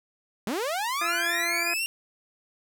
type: linear sweep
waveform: sawtooth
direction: up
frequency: 185 to 2794 Hz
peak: -23 dBFS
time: 0.47-1.86 s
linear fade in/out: 0 ms
type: harmonic tone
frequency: 342.1 Hz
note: F4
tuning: 36 cents flat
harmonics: 1 / 2 / 3 / 4 / 5 / 6 / 7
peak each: -38 / -35 / -39 / -37 / -33 / -39 / -33 dBFS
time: 1.01-1.74 s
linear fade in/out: 5 ms
effects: none